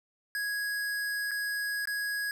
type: tone with dropouts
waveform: square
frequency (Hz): 1661.2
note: G#6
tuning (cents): 0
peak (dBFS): -31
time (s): 0.35-2.31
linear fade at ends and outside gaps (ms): 1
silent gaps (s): 1.31-1.315 / 1.855-1.873
effects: none

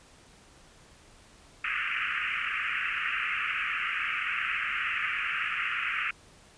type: band-pass noise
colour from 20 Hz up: white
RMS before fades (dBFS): -31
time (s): 1.64-6.11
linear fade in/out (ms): 5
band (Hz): 1200 to 2800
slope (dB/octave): 96
effects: pink hiss -56 dBFS RMS until 6.57 s + resampled to 22050 Hz

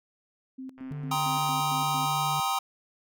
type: tone with tremolo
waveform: sine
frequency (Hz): 261.7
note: C4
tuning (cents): 0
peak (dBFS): -36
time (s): 0.58-2.06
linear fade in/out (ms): 10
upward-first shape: square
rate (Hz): 4.4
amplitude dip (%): 80
type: click train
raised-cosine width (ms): 0.5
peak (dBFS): -38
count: 95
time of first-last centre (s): 0.78-1.498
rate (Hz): 131
type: tone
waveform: triangle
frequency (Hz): 147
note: D3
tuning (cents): +2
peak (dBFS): -31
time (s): 0.91-2.4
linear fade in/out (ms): 0
type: chord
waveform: square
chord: C minor seventh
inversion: second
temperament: just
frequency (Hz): 784.9 / 941.9 / 1046.5 / 1255.8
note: G5 / Bb5 / C6 / Eb6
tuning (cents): +2 / +18 / 0 / +16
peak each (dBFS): -31 / -33 / -34 / -31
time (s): 1.11-2.59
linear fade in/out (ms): 5
effects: none

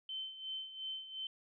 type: tone with tremolo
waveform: sine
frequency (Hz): 3081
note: G7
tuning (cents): -31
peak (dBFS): -38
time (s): 0.09-1.27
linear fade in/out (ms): 2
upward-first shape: sine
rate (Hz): 2.8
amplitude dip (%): 70
effects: none

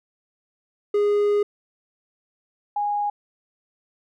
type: tone pair in turn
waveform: triangle / sine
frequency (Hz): 412.1 / 824.2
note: G#4 / G#5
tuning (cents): -13 / -13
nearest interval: octave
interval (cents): 1200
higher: second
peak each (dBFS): -15 / -21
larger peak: first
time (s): 0.94-1.43 / 2.76-3.1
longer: first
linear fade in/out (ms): 5
effects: none

